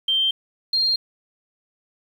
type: tone pair in turn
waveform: sine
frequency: 3151 / 4206 Hz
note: G7 / C8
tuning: +8 / +8 cents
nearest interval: perfect fourth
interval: 500 cents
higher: second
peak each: -17 dBFS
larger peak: neither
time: 0.08-0.31 / 0.73-0.96 s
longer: neither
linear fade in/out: 5 ms
effects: 8-bit